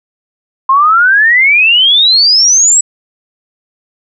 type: exponential sweep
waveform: sine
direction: up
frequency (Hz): 1046.5 to 7902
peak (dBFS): -4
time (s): 0.69-2.81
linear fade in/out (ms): 5
effects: none